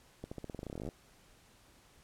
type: accelerating click train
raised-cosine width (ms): 2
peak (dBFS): -28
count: 20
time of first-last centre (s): 0.24-0.889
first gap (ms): 75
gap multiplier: 0.9
effects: pink hiss -63 dBFS RMS until 2.03 s + low-pass 12000 Hz 12 dB/octave